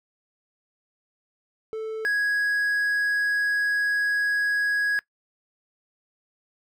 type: tone pair in turn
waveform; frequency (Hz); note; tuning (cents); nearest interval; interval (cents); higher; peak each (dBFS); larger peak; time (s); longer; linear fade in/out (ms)
triangle; 440 / 1661.2; A4 / G#6; 0 / 0; octave + major seventh; 2300; second; -26 / -19; second; 1.73-2.05 / 2.05-4.99; second; 0
effects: noise-tail reverb RT60 0.1 s tail -21 dB re dry